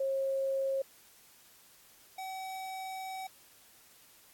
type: tone pair in turn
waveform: sine / square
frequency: 540 / 759.5 Hz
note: C#5 / F#5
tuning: -45 / +45 cents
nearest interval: tritone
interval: 590 cents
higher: second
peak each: -29 / -39 dBFS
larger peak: first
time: 0-0.82 / 2.18-3.27 s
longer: second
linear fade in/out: 5 ms
effects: white hiss -60 dBFS RMS until 4.33 s + AAC 64 kbps